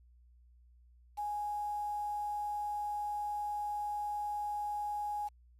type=tone with quantisation; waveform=sine; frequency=830.6 Hz; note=G#5; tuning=in tune; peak=-34 dBFS; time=1.17-5.29 s; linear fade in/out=20 ms; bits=9; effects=added 60 Hz sine -59 dBFS peak until 5.59 s + resampled to 32000 Hz